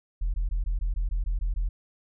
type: tone bursts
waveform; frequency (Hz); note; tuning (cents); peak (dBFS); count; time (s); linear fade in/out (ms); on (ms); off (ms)
sine; 41.16; E1; -2; -22; 10; 0.21-1.69; 10; 130; 20
effects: tanh soft clip ceiling -21 dBFS